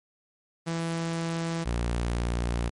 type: tone pair in turn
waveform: sawtooth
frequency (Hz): 166 / 58.93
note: E3 / A#1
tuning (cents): +12 / +19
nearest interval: octave + tritone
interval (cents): 1793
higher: first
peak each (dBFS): -24 / -22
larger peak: second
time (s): 0.66-1.65 / 1.65-2.7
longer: second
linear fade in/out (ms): 20
effects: MP3 48 kbps